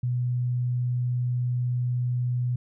sine tone, 123.47 Hz, B2, in tune, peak -23 dBFS, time 0.03-2.56 s, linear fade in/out 5 ms, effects none

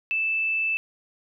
sine tone, 2637 Hz, E7, in tune, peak -22 dBFS, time 0.11-0.77 s, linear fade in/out 0 ms, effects none

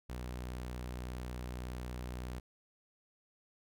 sawtooth tone, 61.74 Hz, B1, in tune, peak -36 dBFS, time 0.09-2.4 s, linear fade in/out 10 ms, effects none

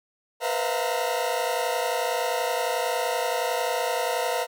40% pulse tone cluster, 481.2 / 512 / 653 / 705 / 921 Hz, B4 / C5 / E5 / F5 / A#5, -45 / -38 / -17 / +16 / -21 cents, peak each -30 dBFS, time 0.4-4.47 s, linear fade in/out 50 ms, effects none

